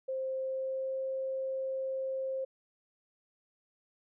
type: tone with pitch glide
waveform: sine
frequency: 526 to 529.7 Hz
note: C5 to C5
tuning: +9 to +21 cents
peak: -32 dBFS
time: 0.08-2.45 s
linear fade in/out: 10 ms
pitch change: +12 cents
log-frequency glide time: 0.36-1 s
effects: none